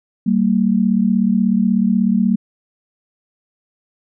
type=tone pair together; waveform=sine; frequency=192.48 / 228.9 Hz; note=G3 / A#3; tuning=-31 / -31 cents; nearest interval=minor third; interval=300 cents; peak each=-15 dBFS; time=0.26-2.36 s; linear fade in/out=10 ms; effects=none